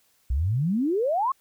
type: exponential sweep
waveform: sine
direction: up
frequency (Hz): 58.27 to 1127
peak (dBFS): -21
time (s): 0.3-1.32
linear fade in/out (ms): 5
effects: white hiss -65 dBFS RMS until 1.4 s